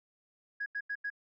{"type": "tone bursts", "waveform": "sine", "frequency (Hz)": 1661.2, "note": "G#6", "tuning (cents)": 0, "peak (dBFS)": -32, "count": 4, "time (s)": [0.6, 1.102], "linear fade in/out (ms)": 10, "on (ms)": 61, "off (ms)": 86, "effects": ["tanh soft clip ceiling -28 dBFS"]}